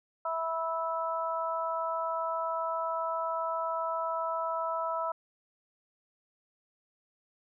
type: harmonic tone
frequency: 327.5 Hz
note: E4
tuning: 11 cents flat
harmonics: 2 / 3 / 4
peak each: -34 / -34 / -34 dBFS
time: 0.25-5.12 s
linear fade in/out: 5 ms
effects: none